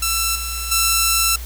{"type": "tone with level steps", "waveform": "5% pulse", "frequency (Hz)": 1339, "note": "E6", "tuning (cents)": 27, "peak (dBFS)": [-6, -13, -3], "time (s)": [0.02, 1.36], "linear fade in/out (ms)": 5, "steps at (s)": [0.35, 0.71], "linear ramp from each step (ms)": 10, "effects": ["added 60 Hz sine -28 dBFS peak until 1.45 s", "white hiss -38 dBFS RMS until 1.45 s"]}